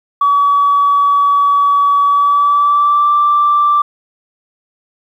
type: tone with pitch glide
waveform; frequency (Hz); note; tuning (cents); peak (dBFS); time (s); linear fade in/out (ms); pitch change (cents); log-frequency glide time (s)
sine; 1138 to 1173.4; C#6 to D6; +45 to -2; -7; 0.21-3.82; 5; +53; 2.04-3.11
effects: tanh soft clip ceiling -3 dBFS + 8-bit